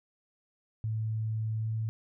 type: tone with pitch glide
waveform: sine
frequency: 110 to 110.89 Hz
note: A2 to A2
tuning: 0 to +14 cents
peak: -29 dBFS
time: 0.84-1.89 s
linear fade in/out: 0 ms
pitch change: +14 cents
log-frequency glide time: 1.58-1.69 s
effects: none